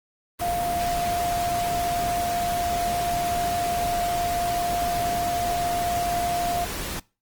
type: tone in noise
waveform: sine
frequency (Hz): 698.5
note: F5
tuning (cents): 0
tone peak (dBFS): -23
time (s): 0.41-6.65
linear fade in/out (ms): 10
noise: pink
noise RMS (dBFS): -31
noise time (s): 0.39-7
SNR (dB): +5
effects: noise-tail reverb RT60 0.3 s tail -23 dB re dry + Opus 24 kbps